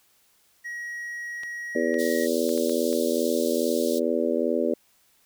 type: tone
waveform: triangle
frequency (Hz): 1902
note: A#6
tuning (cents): +34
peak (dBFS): -30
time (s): 0.64-2.27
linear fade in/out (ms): 20
type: clicks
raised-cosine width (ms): 0.2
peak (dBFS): -25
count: 6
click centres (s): 1.434 / 1.942 / 2.492 / 2.577 / 2.696 / 2.929
type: harmonic tone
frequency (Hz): 82.41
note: E2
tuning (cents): 0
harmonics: 3 / 4 / 5 / 6 / 7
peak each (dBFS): -28 / -28 / -28 / -28 / -28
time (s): 1.75-4.74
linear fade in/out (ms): 5
type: high-pass noise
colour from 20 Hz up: pink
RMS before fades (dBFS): -37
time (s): 1.98-4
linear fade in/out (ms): 20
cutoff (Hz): 3500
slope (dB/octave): 48
effects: white hiss -63 dBFS RMS until 5.25 s